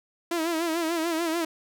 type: tone with vibrato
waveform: sawtooth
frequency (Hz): 330.5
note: E4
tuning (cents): +5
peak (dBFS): -21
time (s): 0.31-1.45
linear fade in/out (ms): 5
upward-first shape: sine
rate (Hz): 6.8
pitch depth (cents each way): 81
effects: none